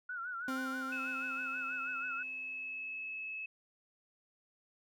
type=tone with vibrato; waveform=sine; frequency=1425 Hz; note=F6; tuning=34 cents sharp; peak=-38 dBFS; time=0.09-2.23 s; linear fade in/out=5 ms; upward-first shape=sine; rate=6.2 Hz; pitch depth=91 cents each way
type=tone with exponential decay; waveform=40% pulse; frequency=261.6 Hz; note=C4; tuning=in tune; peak=-35 dBFS; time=0.48-3.34 s; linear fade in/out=2 ms; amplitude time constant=620 ms
type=tone; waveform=sine; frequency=2591 Hz; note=E7; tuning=30 cents flat; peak=-39 dBFS; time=0.92-3.46 s; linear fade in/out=5 ms
effects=none